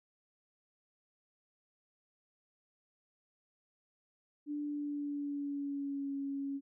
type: tone with pitch glide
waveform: sine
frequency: 293.7 to 277.4 Hz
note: D4 to C#4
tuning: 0 to +1 cents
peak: -35 dBFS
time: 4.46-6.61 s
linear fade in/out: 50 ms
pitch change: -99 cents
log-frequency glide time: 4.62-6.14 s
effects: none